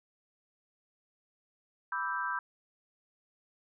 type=chord; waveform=sine; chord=E minor seventh; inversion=second; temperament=equal; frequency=987.8 / 1174.7 / 1318.5 / 1568 Hz; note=B5 / D6 / E6 / G6; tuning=0 / 0 / 0 / 0 cents; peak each=-36 / -40 / -38 / -35 dBFS; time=1.92-2.39 s; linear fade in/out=2 ms; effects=none